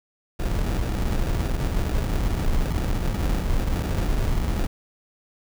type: noise with sample-and-hold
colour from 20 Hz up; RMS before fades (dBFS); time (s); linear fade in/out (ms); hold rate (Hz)
brown; -23; 0.39-4.67; 10; 1050
effects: none